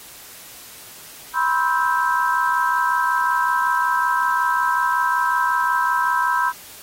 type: chord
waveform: sine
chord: C major seventh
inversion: third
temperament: just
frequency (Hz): 981.1 / 1046.5 / 1308.1 / 1569.8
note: B5 / C6 / E6 / G6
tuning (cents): -12 / 0 / -14 / +2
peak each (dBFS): -20 / -24 / -24 / -22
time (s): 1.33-6.53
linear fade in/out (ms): 50
effects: white hiss -41 dBFS RMS until 6.82 s + AAC 48 kbps